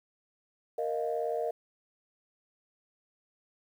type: chord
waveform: sine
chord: Bb suspended fourth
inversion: none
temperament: just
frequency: 466.2 / 621.6 / 699.2 Hz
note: Bb4 / Eb5 / F5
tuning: 0 / -2 / +2 cents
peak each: -32 / -33 / -35 dBFS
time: 0.78-1.51 s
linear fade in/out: 5 ms
effects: tanh soft clip ceiling -20 dBFS + 10-bit